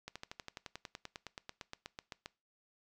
slowing click train, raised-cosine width 0.2 ms, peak -26 dBFS, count 22, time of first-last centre 0.08-2.259 s, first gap 76 ms, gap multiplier 1.03, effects noise-tail reverb RT60 0.3 s tail -21 dB re dry

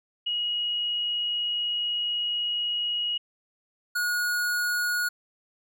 sine / square tone pair in turn, 2896 / 1448 Hz, F#7 / F#6, -38 / -38 cents, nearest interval octave, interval 1200 cents, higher first, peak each -25 dBFS, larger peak neither, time 0.26-3.18 / 3.95-5.09 s, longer first, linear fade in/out 10 ms, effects none

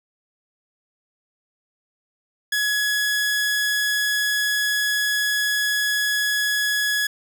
sawtooth tone, 1684 Hz, G#6, 24 cents sharp, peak -16 dBFS, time 2.52-7.07 s, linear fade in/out 5 ms, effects none

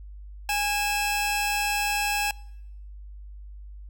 sawtooth tone pair together, 820 / 2631 Hz, G#5 / E7, -22 / -4 cents, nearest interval octave + minor sixth, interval 2018 cents, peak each -22 / -24 dBFS, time 0.49-2.31 s, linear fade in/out 2 ms, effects noise-tail reverb RT60 0.8 s tail -24 dB re dry + added 50 Hz sine -39 dBFS peak until 3.89 s

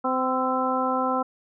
harmonic tone with a mistuned harmonic, 257.8 Hz, C4, 26 cents flat, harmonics 1 / 2 / 3 / 4 / 5, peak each -28 / -28 / -28 / -28 / -28 dBFS, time 0.04-1.23 s, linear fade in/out 10 ms, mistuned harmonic 5, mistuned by +44 cents, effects none

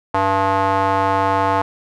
square tone with band-pass filter, 97 Hz, G2, 18 cents flat, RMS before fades -17 dBFS, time 0.14-1.62 s, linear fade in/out 5 ms, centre 920 Hz, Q 2.7, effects none

